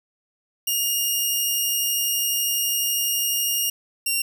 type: tone pair in turn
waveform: 10% pulse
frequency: 2838 / 2762 Hz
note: F7 / F7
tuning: +27 / -20 cents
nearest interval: unison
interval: 47 cents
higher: first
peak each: -12 dBFS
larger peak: neither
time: 0.67-3.7 / 4.06-4.22 s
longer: first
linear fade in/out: 5 ms
effects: none